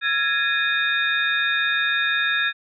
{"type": "tone cluster", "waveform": "sine", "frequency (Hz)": [1351, 1666, 1812, 2471, 3670], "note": ["E6", "G#6", "A#6", "D#7", "A#7"], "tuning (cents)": [42, 5, -50, -13, -28], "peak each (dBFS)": [-30, -21, -30, -27, -26], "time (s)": [0.01, 2.53], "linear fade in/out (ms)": 50, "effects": []}